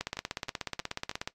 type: two click trains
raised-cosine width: 0.2 ms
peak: -15 / -20 dBFS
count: 22 / 4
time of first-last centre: 0.01-1.275 / 0.17-1.113 s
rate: 16.6 / 3.18 Hz
effects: noise-tail reverb RT60 0.1 s tail -18 dB re dry + AAC 64 kbps